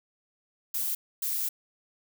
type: noise bursts at uneven times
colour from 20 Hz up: violet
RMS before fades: -30 dBFS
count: 2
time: 0.74-0.95 / 1.22-1.49 s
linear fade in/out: 5 ms
effects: none